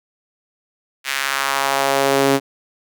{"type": "tone with high-pass filter sweep", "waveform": "sawtooth", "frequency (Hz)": 137.5, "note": "C#3", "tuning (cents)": -14, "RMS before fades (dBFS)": -18, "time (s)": [1.04, 2.4], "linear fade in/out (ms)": 50, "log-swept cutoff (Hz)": [2100, 300], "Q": 1.5, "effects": []}